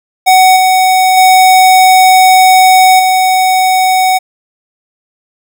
square tone with level steps, 748 Hz, F#5, 19 cents sharp, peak -3 / -6 / -3 / -7 dBFS, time 0.26-4.19 s, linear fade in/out 20 ms, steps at 0.56 / 1.17 / 2.99 s, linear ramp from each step 5 ms, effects none

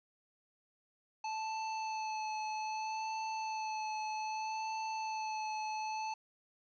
square tone with vibrato, 872 Hz, A5, 16 cents flat, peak -37 dBFS, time 1.24-6.14 s, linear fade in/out 5 ms, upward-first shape sine, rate 0.63 Hz, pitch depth 18 cents each way, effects resampled to 16000 Hz + 11-bit

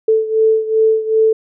sine beating tone pair, 440 / 442.6 Hz, A4 / A4, 0 / +10 cents, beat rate 2.6 Hz, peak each -12 / -16 dBFS, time 0.08-1.33 s, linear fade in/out 5 ms, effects none

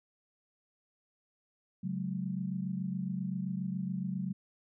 sine chord, C# suspended fourth, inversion none, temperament equal with one note detuned, 138.59 / 185 / 212.4 Hz, C#3 / F#3 / G#3, 0 / 0 / +39 cents, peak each -40 / -34 / -40 dBFS, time 1.83-4.33 s, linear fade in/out 10 ms, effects none

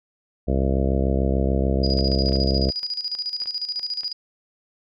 harmonic tone, 66.8 Hz, C2, 36 cents sharp, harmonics 1 / 2 / 3 / 4 / 5 / 6 / 7 / 8 / 9 / 10, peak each -21 / -27 / -26 / -30 / -30 / -31 / -30 / -33 / -32 / -34 dBFS, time 0.47-2.71 s, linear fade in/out 20 ms
sine tone with tremolo, 4900 Hz, D#8, 27 cents flat, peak -23 dBFS, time 1.83-4.13 s, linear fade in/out 10 ms, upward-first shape square, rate 14 Hz, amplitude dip 70%
clicks, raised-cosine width 0.3 ms, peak -27 dBFS, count 12, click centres 1.989 / 2.119 / 2.286 / 2.321 / 2.356 / 2.692 / 2.832 / 3.151 / 3.419 / 3.458 / 3.795 / 4.034 s
effects none

